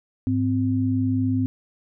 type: tone pair together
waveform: sine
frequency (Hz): 103.83 / 259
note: G#2 / C4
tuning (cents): 0 / -17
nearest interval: octave + major third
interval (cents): 1583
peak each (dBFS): -23 / -21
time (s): 0.27-1.46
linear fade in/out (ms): 0
effects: none

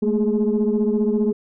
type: tone cluster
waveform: sine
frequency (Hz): 210.7 / 225.7 / 416.5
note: G#3 / A3 / G#4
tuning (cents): +25 / +44 / +5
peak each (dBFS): -20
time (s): 0.02-1.33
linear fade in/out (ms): 10
effects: tanh soft clip ceiling -11 dBFS

